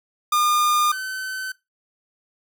45% pulse tone pair in turn, 1211 / 1525.8 Hz, D#6 / G6, -47 / -47 cents, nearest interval major third, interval 400 cents, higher second, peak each -17 / -27 dBFS, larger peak first, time 0.32-0.92 / 0.92-1.52 s, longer neither, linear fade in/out 5 ms, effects noise-tail reverb RT60 0.2 s tail -18 dB re dry

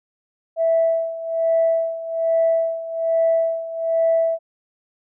sine tone with tremolo, 658 Hz, E5, 3 cents flat, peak -13 dBFS, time 0.56-4.39 s, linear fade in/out 50 ms, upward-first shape sine, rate 1.2 Hz, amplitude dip 80%, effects tanh soft clip ceiling -9 dBFS

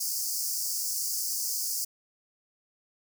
pink high-pass noise, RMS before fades -31 dBFS, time 0-1.85 s, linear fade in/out 10 ms, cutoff 4700 Hz, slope 96 dB/octave, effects none

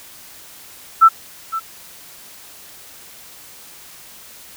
sine tone with echo, 1329 Hz, E6, 14 cents sharp, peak -4 dBFS, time 1.01-1.09 s, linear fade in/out 20 ms, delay 510 ms, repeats 1, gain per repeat -15 dB, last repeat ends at 1.6 s, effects white hiss -41 dBFS RMS until 4.56 s

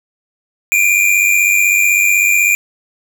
square tone pair together, 2349 / 2445 Hz, D7 / D#7, 0 / -31 cents, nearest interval minor second, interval 69 cents, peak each -13 dBFS, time 0.72-2.55 s, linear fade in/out 0 ms, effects none

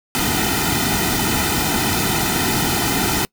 pink noise with comb filter, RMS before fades -19 dBFS, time 0.15-3.25 s, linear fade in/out 0 ms, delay 1.8 ms, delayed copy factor -0.85, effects noise-tail reverb RT60 0.1 s tail -26 dB re dry

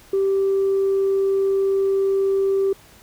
sine tone, 390 Hz, G4, 9 cents flat, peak -15 dBFS, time 0.13-2.73 s, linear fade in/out 5 ms, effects tanh soft clip ceiling -13 dBFS + pink hiss -49 dBFS RMS until 3.02 s

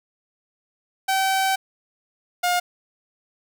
sawtooth tone pair in turn, 769 / 711.7 Hz, G5 / F5, -33 / +33 cents, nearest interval minor second, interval 134 cents, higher first, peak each -15 dBFS, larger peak neither, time 1.08-1.56 / 2.43-2.6 s, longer first, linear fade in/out 10 ms, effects none

